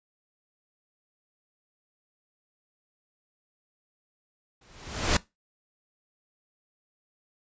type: noise with exponential growth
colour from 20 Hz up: pink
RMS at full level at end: -20 dBFS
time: 4.61-5.17 s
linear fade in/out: 5 ms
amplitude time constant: 120 ms
effects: noise-tail reverb RT60 0.2 s tail -20 dB re dry + resampled to 16000 Hz